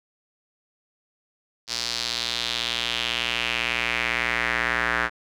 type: tone with band-pass filter sweep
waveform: square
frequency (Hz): 59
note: A#1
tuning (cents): +22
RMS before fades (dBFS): -26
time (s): 1.67-5.1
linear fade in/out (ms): 50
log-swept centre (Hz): 4900 to 1600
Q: 3
effects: none